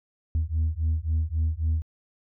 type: beating tone pair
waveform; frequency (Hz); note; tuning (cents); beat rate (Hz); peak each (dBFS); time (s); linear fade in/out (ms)
sine; 77.78 / 81.48; D#2 / E2; 0 / -20; 3.7; -24; 0.35-1.82; 0
effects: tanh soft clip ceiling -19 dBFS